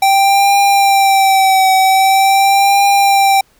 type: tone with vibrato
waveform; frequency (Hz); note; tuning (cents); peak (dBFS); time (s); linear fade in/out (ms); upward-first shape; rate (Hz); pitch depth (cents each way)
square; 780; G5; -9; -8; 0.02-3.41; 5; triangle; 0.44; 46
effects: pink hiss -53 dBFS RMS until 3.59 s